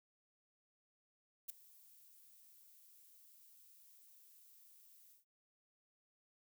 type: noise with ADSR envelope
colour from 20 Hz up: violet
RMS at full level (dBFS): -42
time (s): 1.48-5.25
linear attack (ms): 18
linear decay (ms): 7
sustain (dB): -22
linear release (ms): 140
effects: none